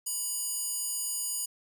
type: tone with high-pass filter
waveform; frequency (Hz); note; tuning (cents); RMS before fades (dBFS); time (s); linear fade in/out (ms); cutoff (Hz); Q
square; 978; B5; -17; -33; 0.06-1.46; 10; 8000; 2.4
effects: none